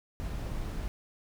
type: noise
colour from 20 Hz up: brown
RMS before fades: -35 dBFS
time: 0.2-0.88 s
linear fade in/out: 0 ms
effects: none